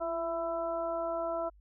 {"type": "harmonic tone with a mistuned harmonic", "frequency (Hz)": 332.4, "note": "E4", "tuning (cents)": 15, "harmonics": [1, 2, 3, 4], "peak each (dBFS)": [-41, -32, -41, -40], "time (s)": [0, 1.5], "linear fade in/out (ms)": 20, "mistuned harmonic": 1, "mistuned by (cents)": 34, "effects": ["added 50 Hz sine -56 dBFS peak until 1.6 s"]}